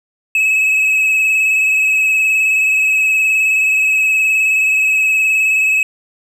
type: tone with vibrato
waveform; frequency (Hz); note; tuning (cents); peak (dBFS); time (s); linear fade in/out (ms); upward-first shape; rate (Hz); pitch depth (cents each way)
triangle; 2576; E7; -41; -9; 0.35-5.83; 2; sine; 19; 27
effects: none